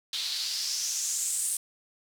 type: noise with band-pass filter sweep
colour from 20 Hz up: white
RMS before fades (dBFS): -31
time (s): 0.13-1.57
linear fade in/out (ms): 2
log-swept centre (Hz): 3700 to 9200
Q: 3.8
effects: none